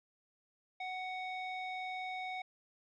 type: tone with low-pass filter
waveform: square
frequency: 743 Hz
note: F#5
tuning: 7 cents sharp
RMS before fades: -41 dBFS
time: 0.8-2.42 s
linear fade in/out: 5 ms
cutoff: 2900 Hz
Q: 8.7
effects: none